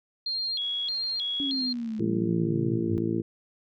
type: tone with vibrato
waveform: sine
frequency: 3744 Hz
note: A#7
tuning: 7 cents sharp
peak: -27 dBFS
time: 0.26-1.73 s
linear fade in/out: 5 ms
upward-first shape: square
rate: 1.6 Hz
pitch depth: 200 cents each way
type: click train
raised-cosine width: 0.2 ms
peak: -36 dBFS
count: 93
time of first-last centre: 0.62-1.995 s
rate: 66.9 Hz
type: linear sweep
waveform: sine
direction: down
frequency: 283.9 to 95.4 Hz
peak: -29 dBFS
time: 1.4-2.98 s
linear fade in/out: 0 ms
type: harmonic tone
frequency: 56.2 Hz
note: A1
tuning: 37 cents sharp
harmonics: 2 / 3 / 4 / 5 / 6 / 7 / 8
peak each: -33 / -33 / -31 / -39 / -28 / -36 / -39 dBFS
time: 1.99-3.22 s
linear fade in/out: 10 ms
effects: none